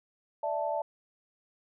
sine chord, D suspended second, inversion none, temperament equal, 587.3 / 659.3 / 880 Hz, D5 / E5 / A5, 0 / 0 / 0 cents, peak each -33 dBFS, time 0.43-0.82 s, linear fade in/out 5 ms, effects none

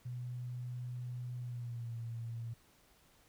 sine tone with pitch glide, 123.47 to 115.87 Hz, B2 to A#2, 0 to -10 cents, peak -39 dBFS, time 0.05-2.54 s, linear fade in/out 10 ms, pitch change -110 cents, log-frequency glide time 1.39-1.95 s, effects pink hiss -67 dBFS RMS until 3.28 s

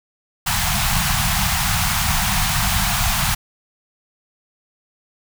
pink band-stop noise, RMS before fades -19 dBFS, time 0.46-3.35 s, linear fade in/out 10 ms, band 210 to 680 Hz, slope 96 dB/octave, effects none

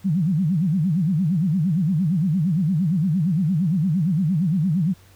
sine tone with vibrato, 170.7 Hz, F3, 39 cents flat, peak -17 dBFS, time 0.04-4.94 s, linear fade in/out 20 ms, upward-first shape sine, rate 8.7 Hz, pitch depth 260 cents each way, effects added 94 Hz sine -50 dBFS peak until 5.15 s + pink hiss -54 dBFS RMS until 5.15 s

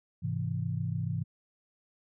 sine chord, Ab augmented, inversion none, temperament equal, 103.83 / 130.81 / 164.81 Hz, Ab2 / C3 / E3, 0 / 0 / 0 cents, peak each -34 dBFS, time 0.22-1.24 s, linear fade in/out 20 ms, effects none

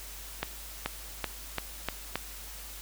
accelerating click train, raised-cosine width 0.3 ms, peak -13 dBFS, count 6, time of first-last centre 0.43-2.156 s, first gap 430 ms, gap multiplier 0.89, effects added 50 Hz sine -46 dBFS peak until 2.81 s + white hiss -45 dBFS RMS until 2.81 s

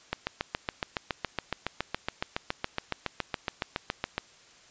click train, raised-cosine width 0.3 ms, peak -12 dBFS, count 30, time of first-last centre 0.13-4.18 s, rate 7.16 Hz, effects white hiss -56 dBFS RMS until 4.7 s + resampled to 16000 Hz

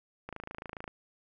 click train, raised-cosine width 0.5 ms, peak -25 dBFS, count 17, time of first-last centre 0.29-0.878 s, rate 27.2 Hz, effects none

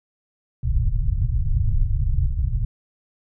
pink low-pass noise, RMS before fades -20 dBFS, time 0.63-2.65 s, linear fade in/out 5 ms, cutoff 130 Hz, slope 48 dB/octave, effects none

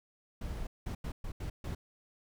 brown noise bursts at uneven times, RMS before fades -38 dBFS, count 6, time 0.41-0.67 / 0.86-0.95 / 1.04-1.12 / 1.24-1.32 / 1.4-1.5 / 1.64-1.75 s, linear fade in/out 5 ms, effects none

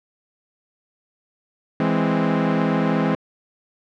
sawtooth chord, E augmented, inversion none, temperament equal, 164.81 / 207.7 / 261.6 Hz, E3 / G#3 / B#3, 0 / 0 / 0 cents, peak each -18 dBFS, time 1.8-3.15 s, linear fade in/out 2 ms, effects low-pass 2000 Hz 12 dB/octave

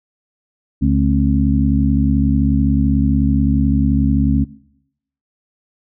harmonic tone with a mistuned harmonic, 71.4 Hz, D2, 48 cents flat, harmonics 1 / 2 / 3 / 4, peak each -17 / -17 / -17 / -17 dBFS, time 0.81-4.45 s, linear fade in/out 20 ms, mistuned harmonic 4, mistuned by -96 cents, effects noise-tail reverb RT60 0.8 s tail -21 dB re dry

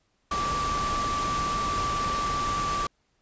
sine tone in noise, 1164 Hz, D6, 16 cents flat, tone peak -26 dBFS, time 0.31-2.87 s, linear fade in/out 5 ms, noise pink, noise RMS -32 dBFS, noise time 0.31-2.87 s, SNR +3 dB, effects pink hiss -71 dBFS RMS until 3.21 s + resampled to 16000 Hz

